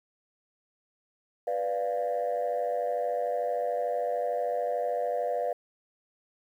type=chord; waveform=sine; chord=B diminished; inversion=none; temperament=equal; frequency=493.9 / 587.3 / 698.5 Hz; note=B4 / D5 / F5; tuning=0 / 0 / 0 cents; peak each=-30 dBFS; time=1.47-5.53 s; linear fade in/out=5 ms; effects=tanh soft clip ceiling -21 dBFS + 10-bit